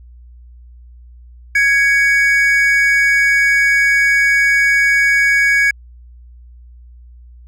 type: tone pair together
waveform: triangle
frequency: 1658.5 / 2245 Hz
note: G#6 / C#7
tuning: -3 / +21 cents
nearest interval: perfect fourth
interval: 524 cents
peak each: -11 dBFS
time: 1.55-5.71 s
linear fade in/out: 5 ms
effects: added 60 Hz sine -37 dBFS peak until 7.47 s